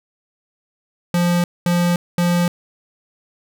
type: tone bursts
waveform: square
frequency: 174.61 Hz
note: F3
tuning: in tune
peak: -15 dBFS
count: 3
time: 1.14-2.48 s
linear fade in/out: 2 ms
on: 300 ms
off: 220 ms
effects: none